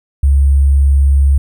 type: tone with sample-and-hold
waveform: sine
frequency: 69.3 Hz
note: C#2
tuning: in tune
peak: -6 dBFS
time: 0.23-1.38 s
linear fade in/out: 5 ms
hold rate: 8820 Hz
effects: none